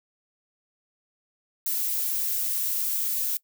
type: noise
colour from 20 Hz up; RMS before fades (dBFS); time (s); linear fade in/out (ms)
violet; -27; 1.66-3.37; 2
effects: noise-tail reverb RT60 0.1 s tail -22 dB re dry

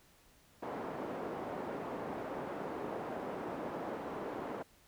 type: band-pass noise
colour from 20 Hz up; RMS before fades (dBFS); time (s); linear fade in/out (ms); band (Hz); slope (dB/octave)
pink; -41; 0.62-4.63; 10; 290 to 880; 12
effects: pink hiss -65 dBFS RMS until 4.87 s

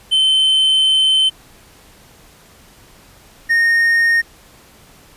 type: tone pair in turn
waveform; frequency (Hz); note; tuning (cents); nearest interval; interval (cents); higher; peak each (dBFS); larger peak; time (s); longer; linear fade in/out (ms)
triangle; 3077 / 1847.1; G7 / A#6; -33 / -16; major sixth; 883; first; -9; neither; 0.11-1.3 / 3.49-4.22; first; 20
effects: pink hiss -46 dBFS RMS until 5.16 s + resampled to 32000 Hz

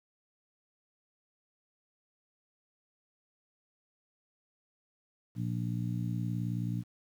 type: harmonic tone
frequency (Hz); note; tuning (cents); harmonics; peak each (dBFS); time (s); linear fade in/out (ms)
59; A#1; +22; 2 / 3 / 4 / 5; -33 / -36 / -42 / -43; 5.35-6.84; 50
effects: 10-bit

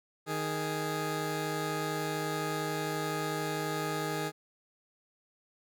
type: tone pair together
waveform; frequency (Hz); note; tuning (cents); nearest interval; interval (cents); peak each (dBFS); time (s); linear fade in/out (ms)
15% pulse; 155.56 / 415.3; D#3 / G#4; 0 / 0; octave + perfect fourth; 1700; -28 / -28; 0.26-4.32; 50
effects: none

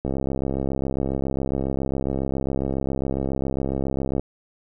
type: click train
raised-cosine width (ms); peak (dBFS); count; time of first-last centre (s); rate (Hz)
2; -12; 280; 0.05-4.196; 67.3
effects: none

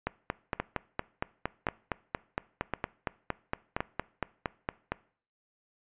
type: two click trains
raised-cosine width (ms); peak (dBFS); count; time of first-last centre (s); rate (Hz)
0.5; -14 / -14; 22 / 4; 0.07-4.92 / 0.6-3.805; 4.33 / 0.936
effects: noise-tail reverb RT60 0.5 s tail -21 dB re dry + resampled to 8000 Hz

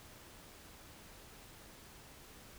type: silence
effects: pink hiss -56 dBFS RMS until 2.58 s

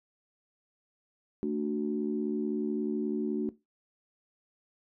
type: chord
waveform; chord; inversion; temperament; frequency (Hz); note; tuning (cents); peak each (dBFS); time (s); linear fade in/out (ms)
sine; D major; second; equal with one note detuned; 222.2 / 293.7 / 370; A3 / D4 / F#4; +17 / 0 / 0; -32; 1.43-3.49; 0
effects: noise-tail reverb RT60 0.2 s tail -17 dB re dry + tanh soft clip ceiling -18 dBFS

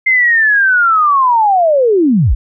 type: linear sweep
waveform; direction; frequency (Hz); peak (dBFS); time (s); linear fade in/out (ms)
sine; down; 2100 to 33.1; -7; 0.06-2.35; 10
effects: none

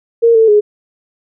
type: tone with pitch steps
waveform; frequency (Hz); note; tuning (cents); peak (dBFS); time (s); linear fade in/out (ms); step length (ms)
sine; 463.7 / 446.6 / 417.6; A#4 / A4 / G#4; -9 / +26 / +10; -5; 0.22-0.61; 20; 130
effects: none

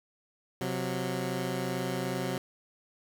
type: tone pair together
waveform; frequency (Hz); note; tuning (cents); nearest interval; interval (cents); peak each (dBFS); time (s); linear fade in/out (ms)
15% pulse; 129.67 / 183.2; C3 / F#3; -15 / -17; tritone; 598; -27; 0.61-2.38; 2
effects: none

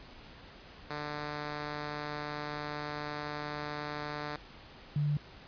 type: tone pair in turn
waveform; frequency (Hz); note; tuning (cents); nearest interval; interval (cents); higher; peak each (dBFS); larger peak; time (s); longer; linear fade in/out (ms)
5% pulse / sine; 148.4 / 147.12; D3 / D3; +18 / +3; unison; 15; first; -25 / -27; first; 0.9-4.36 / 4.96-5.17; first; 2
effects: pink hiss -52 dBFS RMS until 5.47 s + resampled to 11025 Hz

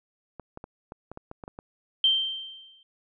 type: clicks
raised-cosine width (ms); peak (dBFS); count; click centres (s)
1; -25; 10; 0.397 / 0.574 / 0.641 / 0.921 / 1.116 / 1.174 / 1.314 / 1.438 / 1.479 / 1.589
type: tone with exponential decay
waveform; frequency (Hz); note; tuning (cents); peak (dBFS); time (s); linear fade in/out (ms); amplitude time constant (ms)
sine; 3136; G7; 0; -16; 2.04-2.83; 2; 170
effects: none

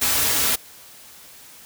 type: noise with comb filter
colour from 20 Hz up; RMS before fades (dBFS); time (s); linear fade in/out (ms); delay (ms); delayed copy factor
white; -20; 0.01-0.56; 10; 5.6; -0.65
effects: white hiss -45 dBFS RMS until 1.65 s

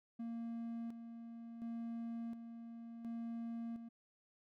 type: tone with tremolo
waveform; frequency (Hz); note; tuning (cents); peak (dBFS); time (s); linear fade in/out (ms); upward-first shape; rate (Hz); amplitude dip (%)
triangle; 231.3; A#3; -13; -39; 0.19-3.89; 10; square; 0.7; 55
effects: none

